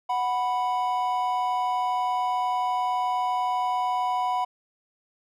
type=tone pair together; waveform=triangle; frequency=739.4 / 987.8 Hz; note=F#5 / B5; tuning=-1 / 0 cents; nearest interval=perfect fourth; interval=501 cents; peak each=-24 dBFS; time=0.09-4.45 s; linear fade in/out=10 ms; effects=none